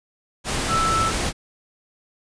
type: tone in noise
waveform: sine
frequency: 1322 Hz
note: E6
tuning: 5 cents sharp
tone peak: -19 dBFS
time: 0.68-1.12 s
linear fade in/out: 50 ms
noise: pink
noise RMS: -24 dBFS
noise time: 0.44-1.33 s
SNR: +2 dB
effects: resampled to 22050 Hz